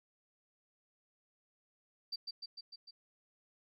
sine tone with echo, 4660 Hz, D8, 14 cents flat, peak -35 dBFS, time 2.12-2.16 s, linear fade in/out 10 ms, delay 150 ms, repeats 5, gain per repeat -3 dB, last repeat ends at 2.91 s, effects tanh soft clip ceiling -31 dBFS + MP3 96 kbps

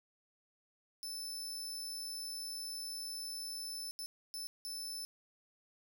sawtooth tone bursts at uneven times, 5274 Hz, E8, in tune, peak -38 dBFS, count 4, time 1.03-3.91 / 3.99-4.06 / 4.34-4.47 / 4.65-5.05 s, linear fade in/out 0 ms, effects none

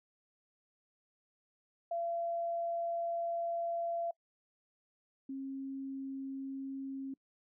sine tone pair in turn, 680 / 269.9 Hz, F5 / C#4, -46 / -46 cents, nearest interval octave + major third, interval 1600 cents, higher first, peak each -33 / -38 dBFS, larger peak first, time 1.91-4.11 / 5.29-7.14 s, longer first, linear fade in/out 5 ms, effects noise-tail reverb RT60 0.1 s tail -25 dB re dry

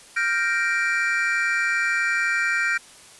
triangle chord, G minor seventh, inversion third, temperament equal, 1396.9 / 1568 / 1864.7 / 2349 Hz, F6 / G6 / Bb6 / D7, 0 / 0 / 0 / 0 cents, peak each -24 dBFS, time 0.16-2.78 s, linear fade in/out 10 ms, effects white hiss -47 dBFS RMS until 3.19 s + resampled to 24000 Hz

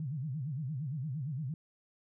sine tone with vibrato, 141.4 Hz, C#3, 35 cents sharp, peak -34 dBFS, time 0-1.54 s, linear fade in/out 2 ms, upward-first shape sine, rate 8.7 Hz, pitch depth 240 cents each way, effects none

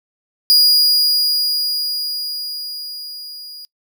45% pulse tone with level ramp, 4876 Hz, D#8, 36 cents flat, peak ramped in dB -7 to -32 dBFS, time 0.5-3.65 s, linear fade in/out 0 ms, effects noise-tail reverb RT60 0.1 s tail -23 dB re dry

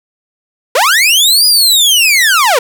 sawtooth linear two-way sweep, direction up then down, 440 to 4978 to 440 Hz, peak -3 dBFS, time 0.75-2.59 s, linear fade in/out 5 ms, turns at 1.46 s, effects none

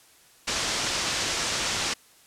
white low-pass noise, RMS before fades -28 dBFS, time 0.47-1.94 s, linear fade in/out 10 ms, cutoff 7000 Hz, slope 24 dB/octave, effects white hiss -56 dBFS RMS until 2.26 s + low-pass 12000 Hz 12 dB/octave

